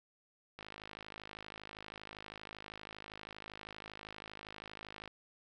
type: click train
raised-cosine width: 0.3 ms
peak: -30 dBFS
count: 237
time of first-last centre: 0.59-5.077 s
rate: 52.6 Hz
effects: none